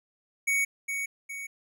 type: tone with echo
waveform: square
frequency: 2234 Hz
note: C#7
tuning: 13 cents sharp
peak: -24 dBFS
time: 0.47-0.65 s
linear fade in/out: 10 ms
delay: 410 ms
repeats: 2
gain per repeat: -6 dB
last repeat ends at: 1.47 s
effects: none